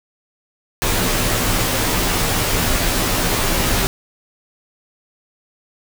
pink noise with comb filter, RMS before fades -18 dBFS, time 0.82-3.87 s, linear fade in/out 0 ms, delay 14 ms, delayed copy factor -0.7, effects none

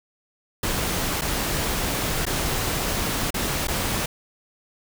pink noise with dropouts, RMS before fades -25 dBFS, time 0.63-4.06 s, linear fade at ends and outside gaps 5 ms, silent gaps 1.212-1.218 / 2.254-2.265 / 3.306-3.342 / 3.672-3.682 s, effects none

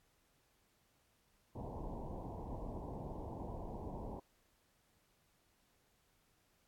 pink low-pass noise, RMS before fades -45 dBFS, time 1.55-4.2 s, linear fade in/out 10 ms, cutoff 1000 Hz, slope 96 dB/octave, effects pink hiss -75 dBFS RMS until 6.67 s + AAC 64 kbps

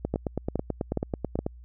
two click trains, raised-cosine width 2 ms, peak -14 / -13 dBFS, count 14 / 4, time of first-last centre 0.05-1.465 / 0.14-1.39 s, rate 9.19 / 2.4 Hz, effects added 60 Hz sine -44 dBFS peak until 1.64 s

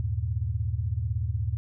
sine tone cluster, 77.9 / 99.4 / 115.6 Hz, D#2 / G2 / A#2, +3 / +25 / -14 cents, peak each -30 dBFS, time 0-1.57 s, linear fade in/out 0 ms, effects none

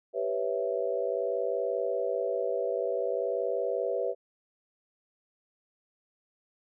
sine chord, C# half-diminished seventh, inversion second, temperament equal, 392 / 493.9 / 554.4 / 659.3 Hz, G4 / B4 / C#5 / E5, 0 / 0 / 0 / 0 cents, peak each -34 / -31 / -33 / -34 dBFS, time 0.13-4.15 s, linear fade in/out 50 ms, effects none

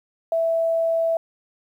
sine tone, 659.3 Hz, E5, in tune, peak -18 dBFS, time 0.32-1.17 s, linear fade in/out 2 ms, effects 9-bit

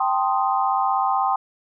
sine chord, A half-diminished seventh, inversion third, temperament equal, 784 / 880 / 1046.5 / 1244.5 Hz, G5 / A5 / C6 / Eb6, 0 / 0 / 0 / 0 cents, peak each -21 / -27 / -23 / -26 dBFS, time 0-1.36 s, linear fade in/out 5 ms, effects none

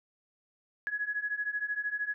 sine beating tone pair, 1672 / 1685 Hz, G#6 / G#6, +11 / +25 cents, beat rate 13 Hz, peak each -35 / -33 dBFS, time 0.87-2.14 s, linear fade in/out 0 ms, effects none

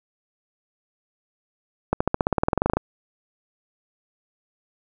accelerating click train, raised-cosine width 1 ms, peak -5 dBFS, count 17, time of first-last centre 1.93-2.77 s, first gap 75 ms, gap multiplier 0.95, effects none

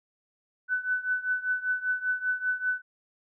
sine tone with tremolo, 1500 Hz, F#6, 23 cents sharp, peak -22 dBFS, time 0.68-2.82 s, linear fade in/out 50 ms, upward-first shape triangle, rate 5.1 Hz, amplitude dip 90%, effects none

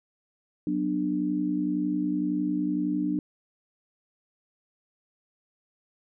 sine chord, B minor, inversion second, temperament equal with one note detuned, 185 / 246.9 / 297.8 Hz, F#3 / B3 / D4, 0 / 0 / +24 cents, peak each -31 / -32 / -26 dBFS, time 0.67-3.19 s, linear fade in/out 2 ms, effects none

